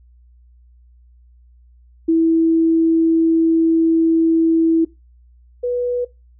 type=tone pair in turn; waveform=sine; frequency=327 / 489.9 Hz; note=E4 / B4; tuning=-14 / -14 cents; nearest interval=perfect fifth; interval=700 cents; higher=second; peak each=-11 / -17 dBFS; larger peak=first; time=2.08-4.85 / 5.63-6.05 s; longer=first; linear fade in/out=10 ms; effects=noise-tail reverb RT60 0.2 s tail -18 dB re dry + added 60 Hz sine -46 dBFS peak until 6.39 s